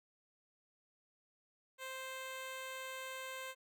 10% pulse tone, 523.3 Hz, C5, in tune, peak -35 dBFS, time 1.78-3.55 s, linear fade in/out 50 ms, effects none

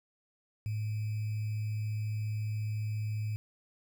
sine tone with sample-and-hold, 107.2 Hz, A2, 45 cents flat, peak -31 dBFS, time 0.66-3.36 s, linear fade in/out 0 ms, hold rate 2450 Hz, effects none

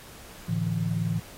sine chord, A suspended fourth, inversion none, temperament equal with one note detuned, 110 / 146.83 / 167.31 Hz, A2 / D3 / E3, 0 / 0 / +26 cents, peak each -29 / -32 / -27 dBFS, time 0.48-1.2 s, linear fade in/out 10 ms, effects pink hiss -47 dBFS RMS until 1.37 s + AAC 48 kbps

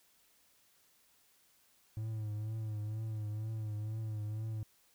triangle tone with vibrato, 108.1 Hz, A2, 30 cents flat, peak -34 dBFS, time 1.97-4.63 s, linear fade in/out 0 ms, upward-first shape triangle, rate 2.1 Hz, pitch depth 57 cents each way, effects white hiss -69 dBFS RMS until 4.94 s

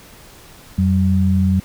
sine tone pair together, 88.84 / 190 Hz, F2 / F#3, +30 / +46 cents, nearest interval octave + minor second, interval 1316 cents, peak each -15 dBFS, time 0.78-1.6 s, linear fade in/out 5 ms, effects pink hiss -43 dBFS RMS until 1.64 s

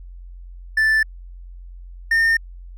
triangle tone pair in turn, 1760 / 1818.9 Hz, A6 / A#6, 0 / -43 cents, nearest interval minor second, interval 57 cents, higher second, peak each -12 dBFS, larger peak neither, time 0.77-1.03 / 2.11-2.37 s, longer neither, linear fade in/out 5 ms, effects added 44 Hz sine -35 dBFS peak until 2.77 s

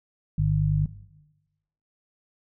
harmonic tone, 50.1 Hz, G1, 38 cents sharp, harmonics 1 / 2 / 3, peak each -27 / -25 / -22 dBFS, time 0.38-0.86 s, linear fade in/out 5 ms, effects noise-tail reverb RT60 1.0 s tail -17 dB re dry

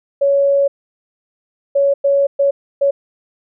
sine tone bursts at uneven times, 559 Hz, C#5, 14 cents sharp, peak -10 dBFS, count 5, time 0.21-0.68 / 1.75-1.94 / 2.04-2.27 / 2.39-2.51 / 2.81-2.91 s, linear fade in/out 10 ms, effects none

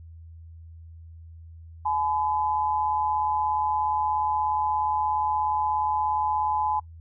sine tone pair together, 851.1 / 1008 Hz, G#5 / B5, +42 / +35 cents, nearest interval minor third, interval 293 cents, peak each -24 / -27 dBFS, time 1.85-6.8 s, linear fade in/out 10 ms, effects noise-tail reverb RT60 0.1 s tail -24 dB re dry + added 82 Hz sine -42 dBFS peak until 7 s

